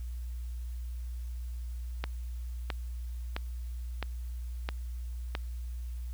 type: click train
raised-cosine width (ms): 0.3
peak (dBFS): -17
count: 6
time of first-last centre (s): 2.04-5.351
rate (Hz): 1.51
effects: added 60 Hz sine -35 dBFS peak until 6.13 s + white hiss -61 dBFS RMS until 6.13 s